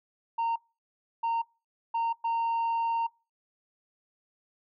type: tone bursts at uneven times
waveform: sine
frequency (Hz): 921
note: A#5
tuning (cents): -21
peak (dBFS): -23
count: 4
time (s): 0.38-0.56 / 1.23-1.42 / 1.94-2.13 / 2.24-3.07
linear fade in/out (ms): 10
effects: noise-tail reverb RT60 0.3 s tail -25 dB re dry + tanh soft clip ceiling -25 dBFS